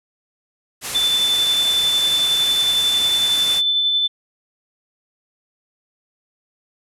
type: low-pass noise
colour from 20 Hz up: white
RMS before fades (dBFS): -28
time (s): 0.81-3.62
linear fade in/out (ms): 50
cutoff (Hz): 12000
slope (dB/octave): 48
type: tone with tremolo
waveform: sine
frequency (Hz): 3520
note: A7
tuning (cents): 0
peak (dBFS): -14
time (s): 0.94-4.08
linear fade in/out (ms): 20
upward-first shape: sine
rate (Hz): 11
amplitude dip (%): 25
effects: none